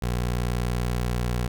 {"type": "tone", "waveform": "20% pulse", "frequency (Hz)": 60.4, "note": "B1", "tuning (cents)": -38, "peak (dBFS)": -19, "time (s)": [0.02, 1.48], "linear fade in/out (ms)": 5, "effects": []}